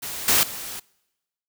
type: noise with level steps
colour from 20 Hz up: white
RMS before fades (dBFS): -32 / -18 / -34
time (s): 0.02-0.8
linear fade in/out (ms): 10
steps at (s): 0.28 / 0.43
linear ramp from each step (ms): 2
effects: noise-tail reverb RT60 1.0 s tail -25 dB re dry